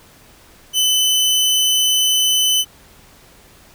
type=tone; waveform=sawtooth; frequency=3023 Hz; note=F#7; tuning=36 cents sharp; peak=-10 dBFS; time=0.73-2.65 s; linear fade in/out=50 ms; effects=pink hiss -47 dBFS RMS until 3.74 s